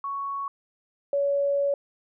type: tone pair in turn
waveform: sine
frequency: 1112 / 563.8 Hz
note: C#6 / C#5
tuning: +5 / +29 cents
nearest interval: octave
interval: 1176 cents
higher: first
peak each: -28 / -21 dBFS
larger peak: second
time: 0.04-0.48 / 1.13-1.74 s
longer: second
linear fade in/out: 2 ms
effects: none